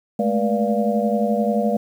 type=tone cluster; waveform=sine; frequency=211.5 / 223 / 482.6 / 585 / 697 Hz; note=G#3 / A3 / B4 / D5 / F5; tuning=+32 / +23 / -40 / -7 / -4 cents; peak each=-21 / -25 / -24 / -24 / -25 dBFS; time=0.19-1.77 s; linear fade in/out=5 ms; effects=8-bit